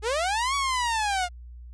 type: linear two-way sweep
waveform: sawtooth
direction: up then down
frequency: 404.3 to 1135 to 695 Hz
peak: -20 dBFS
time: 0.02-1.29 s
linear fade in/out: 50 ms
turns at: 0.55 s
effects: added 60 Hz sine -40 dBFS peak until 1.73 s + resampled to 22050 Hz